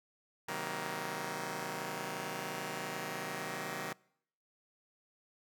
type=chord; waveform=5% pulse; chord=C half-diminished seventh; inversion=none; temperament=just; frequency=130.81 / 156.98 / 188.37 / 235.5 Hz; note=C3 / Eb3 / Gb3 / Bb3; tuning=0 / +16 / +31 / +18 cents; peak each=-34 / -32 / -31 / -33 dBFS; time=0.48-3.93 s; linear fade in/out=5 ms; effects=noise-tail reverb RT60 0.7 s tail -25 dB re dry